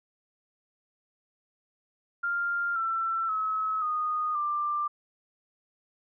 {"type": "tone with pitch steps", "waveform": "sine", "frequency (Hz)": [1396.9, 1340.8, 1286.9, 1235.2, 1185.6], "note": ["F6", "E6", "E6", "D#6", "D6"], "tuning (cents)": [0, 29, -42, -13, 16], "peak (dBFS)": -26, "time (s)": [2.23, 4.88], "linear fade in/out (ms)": 10, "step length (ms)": 530, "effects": []}